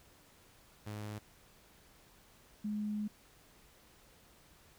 sawtooth / sine tone pair in turn, 105.4 / 210.1 Hz, G#2 / G#3, +26 / +20 cents, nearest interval octave, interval 1194 cents, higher second, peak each -37 / -34 dBFS, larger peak second, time 0.86-1.19 / 2.64-3.08 s, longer second, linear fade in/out 10 ms, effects pink hiss -63 dBFS RMS until 4.78 s

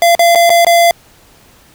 square tone with dropouts, 684 Hz, F5, 36 cents flat, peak -6 dBFS, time 0.02-0.91 s, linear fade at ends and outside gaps 1 ms, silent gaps 0.151-0.193 / 0.35-0.356 / 0.495-0.502 / 0.648-0.667 s, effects pink hiss -45 dBFS RMS until 1.74 s

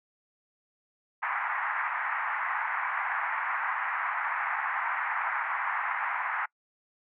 pink band-pass noise, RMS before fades -31 dBFS, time 1.22-6.46 s, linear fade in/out 10 ms, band 840 to 2100 Hz, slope 48 dB/octave, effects noise-tail reverb RT60 0.1 s tail -26 dB re dry

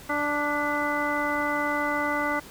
harmonic tone with a mistuned harmonic, 293.7 Hz, D4, in tune, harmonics 1 / 2 / 3 / 4 / 5 / 7, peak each -31 / -31 / -31 / -31 / -31 / -31 dBFS, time 0.09-2.4 s, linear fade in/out 10 ms, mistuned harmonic 7, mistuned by -40 cents, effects pink hiss -46 dBFS RMS until 2.5 s

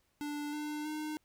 square tone with pitch steps, 293.7 / 299.7 / 305.8 Hz, D4 / D4 / D#4, 0 / +35 / -30 cents, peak -37 dBFS, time 0.21-1.17 s, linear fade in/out 0 ms, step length 320 ms, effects pink hiss -75 dBFS RMS until 1.24 s

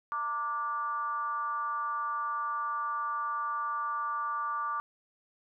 sine tone with frequency modulation, 1173 Hz, D6, 2 cents flat, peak -30 dBFS, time 0.12-4.8 s, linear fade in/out 0 ms, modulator 263 Hz, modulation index 0.62, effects none

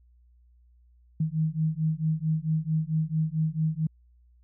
sine beating tone pair, 155.56 / 160.06 Hz, D#3 / D#3, 0 / +49 cents, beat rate 4.5 Hz, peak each -27 dBFS, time 1.2-3.87 s, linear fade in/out 5 ms, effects added 60 Hz sine -56 dBFS peak until 4.43 s

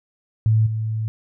sine tone with level steps, 110 Hz, A2, in tune, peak -13 / -21 dBFS, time 0.46-1.08 s, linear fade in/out 0 ms, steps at 0.66 s, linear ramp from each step 10 ms, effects none

